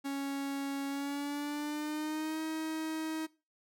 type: tone with pitch glide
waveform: 45% pulse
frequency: 277.2 to 316.6 Hz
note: C#4 to D#4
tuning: 0 to +30 cents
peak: -34 dBFS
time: 0.04-3.27 s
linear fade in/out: 20 ms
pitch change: +230 cents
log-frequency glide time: 0.88-2.41 s
effects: noise-tail reverb RT60 0.3 s tail -20 dB re dry